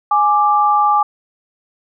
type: tone pair together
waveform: sine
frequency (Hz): 833 / 1178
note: G#5 / D6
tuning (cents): +5 / +5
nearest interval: tritone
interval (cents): 600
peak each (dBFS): -13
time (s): 0.11-1.03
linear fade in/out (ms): 5
effects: none